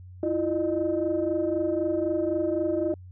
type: tone cluster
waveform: sine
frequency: 324.8 / 348.7 / 609 Hz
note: E4 / F4 / D#5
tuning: -26 / -3 / -37 cents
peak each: -27 dBFS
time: 0.23-2.94 s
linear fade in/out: 2 ms
effects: tanh soft clip ceiling -16 dBFS + added 91 Hz sine -42 dBFS peak until 3.11 s